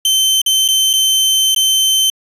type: tone with dropouts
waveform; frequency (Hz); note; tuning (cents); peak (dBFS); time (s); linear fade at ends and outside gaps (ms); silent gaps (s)
sawtooth; 3091; G7; -25; -7; 0.05-2.1; 2; 0.416-0.462 / 0.679-0.686 / 0.931-0.936 / 1.547-1.562
effects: resampled to 32000 Hz